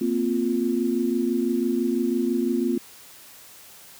sine chord, Bb suspended second, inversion none, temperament equal with one note detuned, 233.1 / 259.1 / 349.2 Hz, Bb3 / C4 / F4, 0 / -17 / 0 cents, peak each -25 dBFS, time 0.01-2.78 s, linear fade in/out 5 ms, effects white hiss -47 dBFS RMS until 3.99 s + high-pass 60 Hz 12 dB/octave

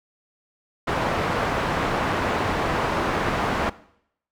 white low-pass noise, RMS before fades -24 dBFS, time 0.87-3.7 s, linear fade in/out 10 ms, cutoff 1200 Hz, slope 12 dB/octave, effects noise-tail reverb RT60 0.7 s tail -19 dB re dry

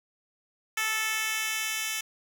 10% pulse tone with high-pass filter sweep, 438 Hz, A4, 8 cents flat, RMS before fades -30 dBFS, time 0.77-2.01 s, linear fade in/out 5 ms, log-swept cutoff 1700 to 3100 Hz, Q 0.93, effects none

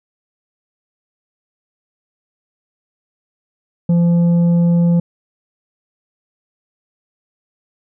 triangle tone with tanh clipping, 171.5 Hz, F3, 31 cents flat, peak -11 dBFS, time 3.89-5 s, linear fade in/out 5 ms, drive 10 dB, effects none

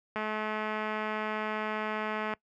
click train, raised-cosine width 0.5 ms, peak -19 dBFS, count 469, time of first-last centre 0.16-2.337 s, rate 215 Hz, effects noise-tail reverb RT60 0.1 s tail -22 dB re dry + high-pass 80 Hz 12 dB/octave

